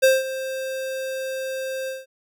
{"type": "tone with ADSR envelope", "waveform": "square", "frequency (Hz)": 527, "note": "C5", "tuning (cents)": 12, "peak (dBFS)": -12, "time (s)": [0.02, 2.06], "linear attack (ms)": 19, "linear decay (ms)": 190, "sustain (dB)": -15, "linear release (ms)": 180, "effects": []}